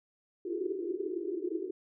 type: band-pass noise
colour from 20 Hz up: pink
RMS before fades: -35 dBFS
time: 0.45-1.71 s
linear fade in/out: 10 ms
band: 330 to 410 Hz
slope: 96 dB/octave
effects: none

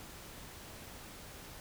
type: silence
effects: pink hiss -50 dBFS RMS until 1.6 s

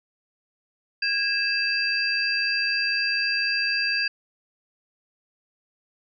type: tone cluster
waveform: sine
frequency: 1638 / 2627 / 4726 Hz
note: G#6 / E7 / D8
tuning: -24 / -7 / +10 cents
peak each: -26 dBFS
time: 1.02-4.08 s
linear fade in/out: 5 ms
effects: none

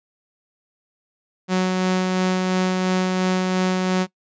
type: tone with tremolo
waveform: sawtooth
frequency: 185 Hz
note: F#3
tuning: in tune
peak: -13 dBFS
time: 1.48-4.07 s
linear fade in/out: 50 ms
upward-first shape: sine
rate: 2.9 Hz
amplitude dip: 25%
effects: noise-tail reverb RT60 0.1 s tail -22 dB re dry + resampled to 16000 Hz

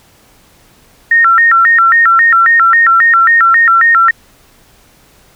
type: tone with vibrato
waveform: sine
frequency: 1582 Hz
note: G6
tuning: 15 cents sharp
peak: -4 dBFS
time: 1.11-4.11 s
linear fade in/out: 5 ms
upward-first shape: square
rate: 3.7 Hz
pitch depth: 270 cents each way
effects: pink hiss -46 dBFS RMS until 5.35 s

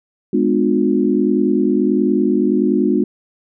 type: chord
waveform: sine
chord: G# diminished seventh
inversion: none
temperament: just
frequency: 207.7 / 249.2 / 299 / 358.8 Hz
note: G#3 / B3 / D4 / F4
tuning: 0 / +16 / +31 / +47 cents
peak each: -18 dBFS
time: 0.33-3.04 s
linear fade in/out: 5 ms
effects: none

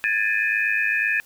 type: tone cluster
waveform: sine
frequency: 1662 / 1770 / 2437 / 2539 Hz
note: G#6 / A6 / D#7 / D#7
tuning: +1 / +10 / -37 / +34 cents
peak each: -25 / -23 / -26 / -26 dBFS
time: 0.04-1.2 s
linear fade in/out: 0 ms
effects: white hiss -53 dBFS RMS until 1.25 s

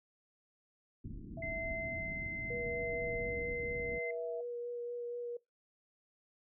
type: low-pass noise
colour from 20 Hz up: pink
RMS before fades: -45 dBFS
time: 1.04-3.99 s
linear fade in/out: 10 ms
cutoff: 330 Hz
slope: 48 dB/octave
type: tone with tremolo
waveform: sine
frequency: 659.3 Hz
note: E5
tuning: in tune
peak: -39 dBFS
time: 1.37-4.41 s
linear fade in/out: 5 ms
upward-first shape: sine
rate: 0.78 Hz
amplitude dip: 80%
type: tone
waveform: sine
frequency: 2070 Hz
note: C7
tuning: 19 cents flat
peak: -39 dBFS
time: 1.42-4.11 s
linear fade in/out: 5 ms
type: tone with vibrato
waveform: sine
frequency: 480 Hz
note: B4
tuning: 49 cents flat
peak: -38 dBFS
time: 2.5-5.37 s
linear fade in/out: 5 ms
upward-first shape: sine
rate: 4.2 Hz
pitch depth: 11 cents each way
effects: noise-tail reverb RT60 0.2 s tail -22 dB re dry

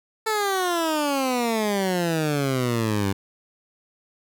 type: exponential sweep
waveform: 15% pulse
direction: down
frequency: 445.1 to 95.8 Hz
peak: -15 dBFS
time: 0.26-3.13 s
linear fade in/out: 10 ms
effects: none

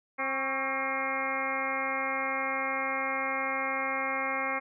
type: harmonic tone with a mistuned harmonic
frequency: 267 Hz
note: C4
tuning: 35 cents sharp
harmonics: 1 / 2 / 3 / 4 / 5 / 6 / 7 / 8 / 9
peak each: -41 / -37 / -37 / -35 / -39 / -40 / -40 / -33 / -41 dBFS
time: 0.18-4.6 s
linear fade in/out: 20 ms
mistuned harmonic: 4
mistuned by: +57 cents
effects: none

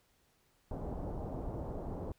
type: low-pass noise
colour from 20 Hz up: pink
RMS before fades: -40 dBFS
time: 0.71-2.12 s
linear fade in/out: 2 ms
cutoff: 810 Hz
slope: 24 dB/octave
effects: pink hiss -72 dBFS RMS until 2.18 s

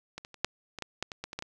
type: clicks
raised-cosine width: 0.2 ms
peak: -22 / -26 / -30 / -8 / -22 / -18 / -14 / -21 / -19 / -22 / -17 / -21 dBFS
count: 12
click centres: 0.18 / 0.249 / 0.343 / 0.446 / 0.787 / 0.823 / 1.026 / 1.118 / 1.24 / 1.331 / 1.39 / 1.424 s
effects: none

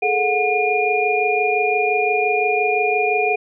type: tone cluster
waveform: sine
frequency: 420.3 / 446.1 / 728 / 2424 Hz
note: G#4 / A4 / F#5 / D#7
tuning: +21 / +24 / -28 / -46 cents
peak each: -21 / -25 / -20 / -20 dBFS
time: 0.02-3.36 s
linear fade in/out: 10 ms
effects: none

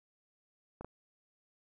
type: clicks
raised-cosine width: 1 ms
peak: -30 / -29 dBFS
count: 2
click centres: 0.81 / 0.846 s
effects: none

